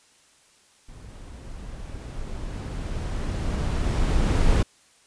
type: noise with level ramp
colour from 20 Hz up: brown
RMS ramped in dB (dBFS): -43 to -18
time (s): 0.88-4.63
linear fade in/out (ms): 10
effects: white hiss -58 dBFS RMS until 5.06 s + resampled to 22050 Hz